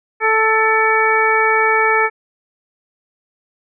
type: harmonic tone with a mistuned harmonic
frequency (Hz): 440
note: A4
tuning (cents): 0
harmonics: 1 / 2 / 3 / 4 / 5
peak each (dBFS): -18 / -18 / -18 / -18 / -18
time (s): 0.2-2.1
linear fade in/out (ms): 50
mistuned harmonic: 5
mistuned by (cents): +45
effects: none